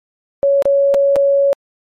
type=tone with dropouts; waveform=sine; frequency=558 Hz; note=C#5; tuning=11 cents sharp; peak=-9 dBFS; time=0.43-1.53 s; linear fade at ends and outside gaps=0 ms; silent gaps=0.623-0.655 / 0.941-0.945 / 1.158-1.164 s; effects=MP3 64 kbps